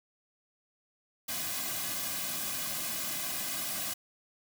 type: noise with comb filter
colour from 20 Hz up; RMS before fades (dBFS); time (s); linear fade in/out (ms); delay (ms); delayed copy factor
white; -35; 1.28-3.94; 10; 2.2; -0.95
effects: none